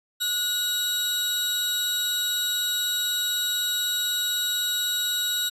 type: tone pair together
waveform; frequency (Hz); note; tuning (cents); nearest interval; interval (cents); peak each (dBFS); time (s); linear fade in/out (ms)
sawtooth; 1455 / 3829; F#6 / A#7; -29 / +46; octave + perfect fourth; 1675; -28 / -21; 0.2-5.5; 20
effects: resampled to 32000 Hz